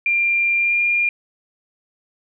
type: tone with pitch glide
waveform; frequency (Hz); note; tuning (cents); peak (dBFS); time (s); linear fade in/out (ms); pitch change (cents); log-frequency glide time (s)
sine; 2385 to 2407; D7 to D7; +26 to +42; -15; 0.06-1.09; 2; +16; 0.58-0.8
effects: none